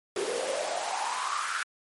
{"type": "noise with high-pass filter sweep", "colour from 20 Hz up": "pink", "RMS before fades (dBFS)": -31, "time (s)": [0.16, 1.63], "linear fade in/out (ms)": 2, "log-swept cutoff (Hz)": [390, 1500], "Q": 7, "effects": ["MP3 48 kbps"]}